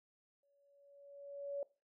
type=tone with exponential growth; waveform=sine; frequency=565 Hz; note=C#5; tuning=33 cents sharp; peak=-36 dBFS; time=0.43-1.63 s; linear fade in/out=2 ms; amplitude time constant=260 ms; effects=noise-tail reverb RT60 0.3 s tail -20 dB re dry